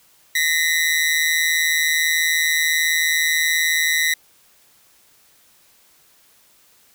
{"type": "ring-modulated tone", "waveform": "sawtooth", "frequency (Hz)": 1941, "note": "B6", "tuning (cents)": -31, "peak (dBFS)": -10, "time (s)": [0.35, 4.14], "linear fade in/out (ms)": 5, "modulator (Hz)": 79.3, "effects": ["white hiss -55 dBFS RMS until 6.94 s"]}